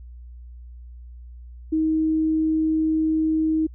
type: tone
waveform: sine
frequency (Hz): 315.7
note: D#4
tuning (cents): +25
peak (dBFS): -18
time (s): 1.72-3.67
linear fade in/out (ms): 10
effects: added 60 Hz sine -38 dBFS peak until 3.74 s